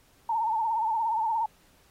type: tone with vibrato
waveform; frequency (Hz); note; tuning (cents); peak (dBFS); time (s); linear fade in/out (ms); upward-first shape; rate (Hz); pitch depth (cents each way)
sine; 895; A5; +29; -24; 0.29-1.46; 5; sine; 17; 77
effects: pink hiss -62 dBFS RMS until 1.9 s + AAC 48 kbps